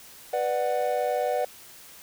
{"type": "chord", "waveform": "triangle", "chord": "B minor", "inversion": "none", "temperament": "just", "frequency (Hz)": [493.9, 592.7, 740.8], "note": ["B4", "D5", "F#5"], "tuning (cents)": [0, 16, 2], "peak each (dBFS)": -26, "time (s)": [0.33, 1.45], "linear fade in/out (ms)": 5, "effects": ["white hiss -48 dBFS RMS until 2.02 s"]}